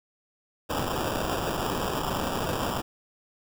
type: noise with sample-and-hold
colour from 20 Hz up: white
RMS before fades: -29 dBFS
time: 0.69-2.82 s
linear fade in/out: 20 ms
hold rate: 2100 Hz
effects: none